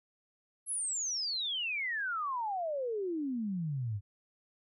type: exponential sweep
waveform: sine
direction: down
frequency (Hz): 11175 to 96.2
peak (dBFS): -32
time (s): 0.66-4.01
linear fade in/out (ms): 50
effects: none